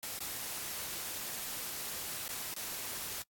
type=noise with dropouts; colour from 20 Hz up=white; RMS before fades=-40 dBFS; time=0.03-3.22 s; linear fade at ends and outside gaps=0 ms; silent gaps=0.187-0.205 / 2.28-2.291 / 2.539-2.565 s; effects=noise-tail reverb RT60 0.1 s tail -23 dB re dry + AAC 64 kbps